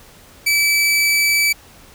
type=tone; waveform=sawtooth; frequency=2306 Hz; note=D7; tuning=32 cents flat; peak=-10 dBFS; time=0.46-1.53 s; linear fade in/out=10 ms; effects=pink hiss -45 dBFS RMS until 1.94 s

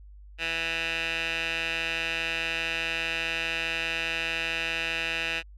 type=tone with band-pass filter; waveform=15% pulse; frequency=164.81 Hz; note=E3; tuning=in tune; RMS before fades=-30 dBFS; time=0.38-5.43 s; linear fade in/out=50 ms; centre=2500 Hz; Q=3.7; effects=added 50 Hz sine -45 dBFS peak until 5.57 s

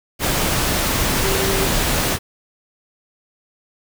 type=tone in noise; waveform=sine; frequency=387.1 Hz; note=G4; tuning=22 cents flat; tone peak=-22 dBFS; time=1.22-1.69 s; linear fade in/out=50 ms; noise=pink; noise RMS=-19 dBFS; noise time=0.19-2.19 s; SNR=-6 dB; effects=none

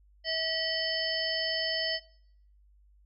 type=harmonic tone with a mistuned harmonic; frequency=645 Hz; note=E5; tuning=38 cents flat; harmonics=1 / 3 / 5 / 7 / 8; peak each=-35 / -35 / -35 / -35 / -35 dBFS; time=0.24-2 s; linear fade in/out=50 ms; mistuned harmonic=5; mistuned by=-93 cents; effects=noise-tail reverb RT60 0.7 s tail -22 dB re dry + added 50 Hz sine -58 dBFS peak until 3.05 s

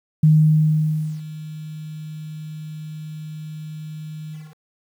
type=tone with ADSR envelope; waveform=sine; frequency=154.9 Hz; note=D#3; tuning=7 cents flat; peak=-9 dBFS; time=0.23-4.56 s; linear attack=6 ms; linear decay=970 ms; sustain=-21 dB; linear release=230 ms; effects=8-bit

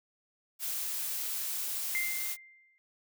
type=noise; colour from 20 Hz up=blue; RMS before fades=-35 dBFS; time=0.59-2.37 s; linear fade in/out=50 ms
type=tone with exponential decay; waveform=sine; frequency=2093 Hz; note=C7; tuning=in tune; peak=-28 dBFS; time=1.95-2.78 s; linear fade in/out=0 ms; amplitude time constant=180 ms
effects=none

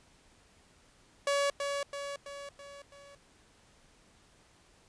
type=tone with echo; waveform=sawtooth; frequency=565 Hz; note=C#5; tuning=33 cents sharp; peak=-23 dBFS; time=1.27-1.5 s; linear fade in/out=2 ms; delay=330 ms; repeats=5; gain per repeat=-5 dB; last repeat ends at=3.15 s; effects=pink hiss -63 dBFS RMS until 4.88 s + resampled to 22050 Hz

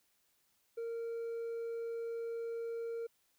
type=tone with hard clipping; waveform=sine; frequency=462.1 Hz; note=A#4; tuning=15 cents flat; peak=-38 dBFS; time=0.77-3.07 s; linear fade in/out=10 ms; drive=2 dB; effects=white hiss -75 dBFS RMS until 3.38 s

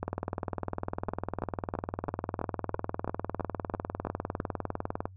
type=two click trains; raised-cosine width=1 ms; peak=-18 / -17 dBFS; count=11 / 101; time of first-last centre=1.09-4.401 / 0.03-5.055 s; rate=3.02 / 19.9 Hz; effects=noise-tail reverb RT60 0.1 s tail -25 dB re dry + added 94 Hz sine -47 dBFS peak until 5.16 s

